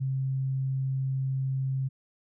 sine tone, 133.3 Hz, C3, 33 cents sharp, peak -26 dBFS, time 0-1.89 s, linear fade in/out 20 ms, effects none

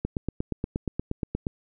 click train, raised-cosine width 3 ms, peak -14 dBFS, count 13, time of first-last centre 0.05-1.468 s, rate 8.46 Hz, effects none

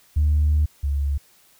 sine tone pair in turn, 75.1 / 70.64 Hz, D2 / C#2, +39 / +33 cents, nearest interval minor second, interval 106 cents, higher first, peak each -14 / -19 dBFS, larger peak first, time 0.16-0.66 / 0.83-1.18 s, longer first, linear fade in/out 10 ms, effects tanh soft clip ceiling -12 dBFS + white hiss -56 dBFS RMS until 1.59 s

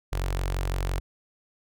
sawtooth tone with notch filter, 45.9 Hz, F#1, 13 cents flat, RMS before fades -28 dBFS, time 0.12-1 s, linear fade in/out 10 ms, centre 220 Hz, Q 1, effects none

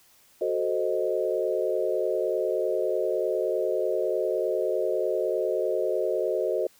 sine chord, F# diminished seventh, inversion none, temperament equal, 370 / 440 / 523.3 / 622.3 Hz, F#4 / A4 / C5 / Eb5, 0 / 0 / 0 / 0 cents, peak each -29 dBFS, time 0.41-6.67 s, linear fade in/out 5 ms, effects white hiss -59 dBFS RMS until 6.79 s

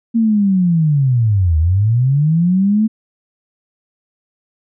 sine linear two-way sweep, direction down then up, 233.1 to 76.2 to 222.9 Hz, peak -10 dBFS, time 0.14-2.88 s, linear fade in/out 20 ms, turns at 1.58 s, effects none

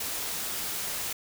white noise, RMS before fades -33 dBFS, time 0-1.13 s, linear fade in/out 5 ms, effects none

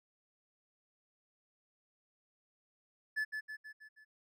triangle tone with echo, 1730 Hz, A6, 30 cents flat, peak -30 dBFS, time 3.16-3.25 s, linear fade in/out 20 ms, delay 160 ms, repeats 5, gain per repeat -5 dB, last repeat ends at 4.05 s, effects none

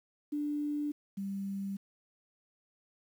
sine tone pair in turn, 294.4 / 196.78 Hz, D4 / G3, +4 / +7 cents, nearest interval perfect fifth, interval 697 cents, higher first, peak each -31 / -34 dBFS, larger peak first, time 0.32-0.92 / 1.17-1.77 s, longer neither, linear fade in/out 10 ms, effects 10-bit

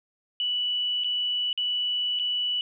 sine tone with dropouts, 2958 Hz, F#7, 1 cent flat, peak -24 dBFS, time 0.4-2.61 s, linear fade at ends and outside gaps 1 ms, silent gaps 1.037-1.044 / 1.529-1.576 / 2.19-2.196 s, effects none

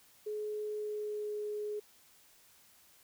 sine tone with pitch glide, 423.4 to 419.5 Hz, G#4 to G#4, +33 to +17 cents, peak -35 dBFS, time 0.26-1.8 s, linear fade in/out 10 ms, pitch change -16 cents, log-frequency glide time 0.66-1.36 s, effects white hiss -63 dBFS RMS until 3.03 s

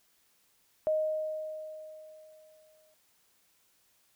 sine tone with exponential decay, 622.3 Hz, D#5, in tune, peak -24 dBFS, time 0.87-2.94 s, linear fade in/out 0 ms, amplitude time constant 450 ms, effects white hiss -69 dBFS RMS until 4.15 s

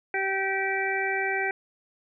harmonic tone, 387.3 Hz, G4, 21 cents flat, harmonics 1 / 2 / 4 / 5 / 6, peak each -31 / -31 / -31 / -31 / -31 dBFS, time 0.14-1.51 s, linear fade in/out 2 ms, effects none

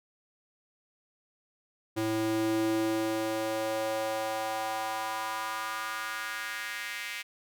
square tone with high-pass filter sweep, 110 Hz, A2, in tune, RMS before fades -32 dBFS, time 1.96-7.23 s, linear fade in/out 20 ms, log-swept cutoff 240 to 2200 Hz, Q 2.7, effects none

